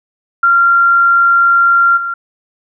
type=tone with level steps; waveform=sine; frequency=1382 Hz; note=F6; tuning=19 cents flat; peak=-6 / -16 dBFS; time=0.43-2.14 s; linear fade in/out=5 ms; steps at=1.96 s; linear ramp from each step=20 ms; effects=none